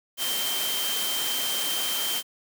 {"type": "tone in noise", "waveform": "sine", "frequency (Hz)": 3136, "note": "G7", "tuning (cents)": 0, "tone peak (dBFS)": -29, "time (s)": [0.17, 2.23], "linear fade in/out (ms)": 50, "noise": "white", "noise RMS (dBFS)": -29, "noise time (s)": [0.17, 2.23], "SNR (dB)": -3, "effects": ["high-pass 200 Hz 12 dB/octave"]}